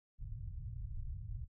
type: low-pass noise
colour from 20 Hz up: pink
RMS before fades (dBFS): -43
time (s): 0.18-1.48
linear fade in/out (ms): 50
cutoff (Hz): 130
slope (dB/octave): 48
effects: none